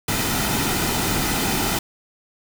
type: noise with comb filter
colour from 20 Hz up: pink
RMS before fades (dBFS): -22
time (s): 0.08-1.79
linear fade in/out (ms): 5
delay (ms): 1.8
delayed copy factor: -0.5
effects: none